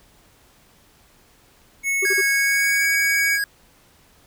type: tone with pitch glide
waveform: square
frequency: 2200 to 2253 Hz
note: C#7 to C#7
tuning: -14 to +28 cents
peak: -20 dBFS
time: 1.83-3.39 s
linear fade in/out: 50 ms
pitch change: +42 cents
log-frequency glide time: 2.25-2.87 s
type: tone bursts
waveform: triangle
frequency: 387.5 Hz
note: G4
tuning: 20 cents flat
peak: -20 dBFS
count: 3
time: 2.02-2.214 s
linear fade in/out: 10 ms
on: 40 ms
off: 37 ms
type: tone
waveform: square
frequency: 1646 Hz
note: G#6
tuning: 16 cents flat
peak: -21 dBFS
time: 2.05-3.44 s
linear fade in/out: 2 ms
effects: pink hiss -55 dBFS RMS until 4.26 s